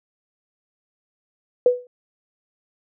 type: tone with exponential decay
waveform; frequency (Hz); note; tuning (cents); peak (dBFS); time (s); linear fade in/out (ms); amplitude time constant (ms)
sine; 493.9; B4; 0; -8; 1.66-1.87; 2; 44
effects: none